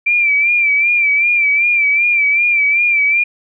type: tone with vibrato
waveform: sine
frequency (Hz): 2349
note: D7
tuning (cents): 0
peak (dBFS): -10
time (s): 0.06-3.24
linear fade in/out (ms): 10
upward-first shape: sine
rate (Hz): 2.6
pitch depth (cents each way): 59
effects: none